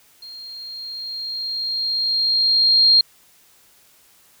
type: tone with level ramp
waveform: sine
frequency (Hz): 4219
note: C8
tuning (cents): +14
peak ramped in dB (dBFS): -35 to -9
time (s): 0.22-3.01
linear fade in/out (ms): 5
effects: white hiss -54 dBFS RMS until 4.4 s